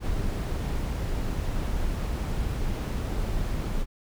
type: noise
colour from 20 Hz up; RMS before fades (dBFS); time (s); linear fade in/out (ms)
brown; -28; 0-3.86; 50
effects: none